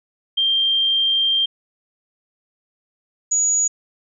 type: tone pair in turn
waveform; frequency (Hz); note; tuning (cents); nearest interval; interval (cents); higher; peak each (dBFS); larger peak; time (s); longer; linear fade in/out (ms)
sine; 3176 / 6816; G7 / G#8; +22 / +44; octave + minor second; 1322; second; -15; neither; 0.37-1.46 / 3.31-3.68; first; 10
effects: none